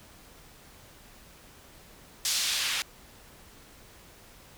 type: noise with band-pass filter sweep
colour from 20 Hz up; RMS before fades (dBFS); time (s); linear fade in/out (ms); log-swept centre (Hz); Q
white; -29; 2.25-2.82; 0; 5100 to 2400; 1.1
effects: pink hiss -53 dBFS RMS until 4.57 s